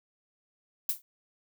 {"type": "noise with exponential decay", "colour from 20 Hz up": "violet", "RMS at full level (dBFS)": -24, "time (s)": [0.89, 1.02], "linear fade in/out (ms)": 2, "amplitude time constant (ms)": 27, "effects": []}